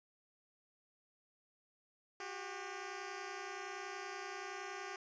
10% pulse tone pair together, 366.2 / 396.8 Hz, F#4 / G4, -18 / +21 cents, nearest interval minor second, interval 139 cents, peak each -39 / -37 dBFS, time 2.2-4.96 s, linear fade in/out 2 ms, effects resampled to 16000 Hz

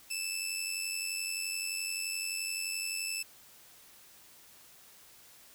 15% pulse tone with amplitude modulation, 2637 Hz, E7, in tune, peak -24 dBFS, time 0.1-3.23 s, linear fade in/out 10 ms, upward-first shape sine, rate 91.6 Hz, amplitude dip 55%, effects white hiss -57 dBFS RMS until 5.54 s

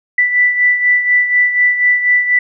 sine beating tone pair, 1975.5 / 1979.6 Hz, B6 / B6, 0 / +4 cents, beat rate 4.1 Hz, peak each -10 / -17 dBFS, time 0.18-2.39 s, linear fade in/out 5 ms, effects none

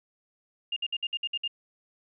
sine tone bursts, 2817 Hz, F7, 14 cents sharp, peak -27 dBFS, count 8, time 0.72-1.478 s, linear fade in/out 5 ms, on 44 ms, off 58 ms, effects none

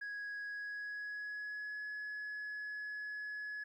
sine tone with pitch glide, 1661.2 to 1694.1 Hz, G#6 to G#6, 0 to +34 cents, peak -38 dBFS, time 0.01-3.64 s, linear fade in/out 10 ms, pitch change +34 cents, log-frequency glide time 0.45-1.82 s, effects tanh soft clip ceiling -39 dBFS + 13-bit

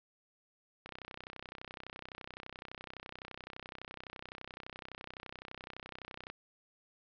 click train, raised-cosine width 0.3 ms, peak -28 dBFS, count 174, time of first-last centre 0.86-6.3 s, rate 31.8 Hz, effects low-pass 5000 Hz 12 dB/octave

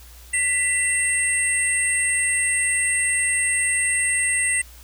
sine tone cluster, 1981 / 2711 / 8470 / 9320 Hz, B6 / E7 / C9 / D9, +5 / +48 / +20 / -14 cents, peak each -22 / -28 / -22 / -28 dBFS, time 0.33-4.62 s, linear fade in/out 10 ms, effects added 60 Hz sine -43 dBFS peak until 4.83 s + white hiss -48 dBFS RMS until 4.83 s

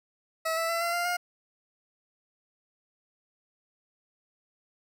20% pulse tone with pitch steps, 647 / 659.1 / 671.4 / 683.9 / 696.6 / 709.6 Hz, E5 / E5 / E5 / F5 / F5 / F5, -32 / 0 / +32 / -36 / -5 / +27 cents, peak -22 dBFS, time 0.45-1.17 s, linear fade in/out 10 ms, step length 120 ms, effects none

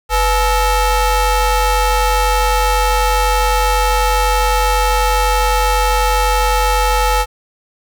30% pulse ring-modulated tone, 451 Hz, A4, 43 cents sharp, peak -6 dBFS, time 0.09-7.26 s, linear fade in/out 50 ms, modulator 405 Hz, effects none

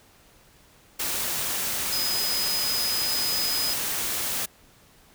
sine tone in noise, 5020 Hz, D#8, 15 cents sharp, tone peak -26 dBFS, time 1.92-3.74 s, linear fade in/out 10 ms, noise white, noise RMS -28 dBFS, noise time 0.99-4.46 s, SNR -1 dB, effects pink hiss -56 dBFS RMS until 5.14 s

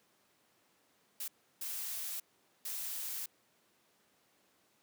blue noise bursts at uneven times, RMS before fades -40 dBFS, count 3, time 1.2-1.28 / 1.61-2.2 / 2.65-3.26 s, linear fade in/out 5 ms, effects pink hiss -71 dBFS RMS until 4.82 s + high-pass 200 Hz 12 dB/octave

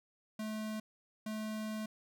square tone bursts at uneven times, 216.2 Hz, A3, 30 cents flat, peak -38 dBFS, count 2, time 0.39-0.8 / 1.26-1.86 s, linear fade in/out 5 ms, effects none

